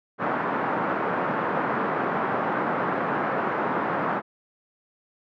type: band-pass noise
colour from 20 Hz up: white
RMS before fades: -26 dBFS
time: 0.18-4.22 s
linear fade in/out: 50 ms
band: 150 to 1400 Hz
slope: 24 dB/octave
effects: none